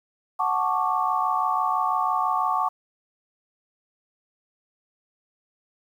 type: chord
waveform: sine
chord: D major seventh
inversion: first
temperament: equal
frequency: 740 / 880 / 1108.7 / 1174.7 Hz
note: F#5 / A5 / C#6 / D6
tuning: 0 / 0 / 0 / 0 cents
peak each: -27 / -27 / -25 / -27 dBFS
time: 0.39-2.69 s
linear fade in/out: 10 ms
effects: 9-bit